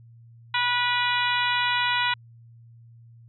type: harmonic tone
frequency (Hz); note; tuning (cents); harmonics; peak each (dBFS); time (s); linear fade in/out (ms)
488; B4; -21; 2 / 3 / 4 / 5 / 6 / 7 / 8; -26 / -28 / -29 / -30 / -31 / -31 / -32; 0.54-2.14; 5
effects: added 116 Hz sine -47 dBFS peak until 3.28 s